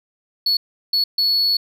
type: tone bursts at uneven times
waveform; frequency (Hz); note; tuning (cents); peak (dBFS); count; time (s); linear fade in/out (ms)
sine; 4401; C#8; -13; -12; 3; 0.46-0.57 / 0.93-1.04 / 1.18-1.57; 5
effects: tanh soft clip ceiling -14 dBFS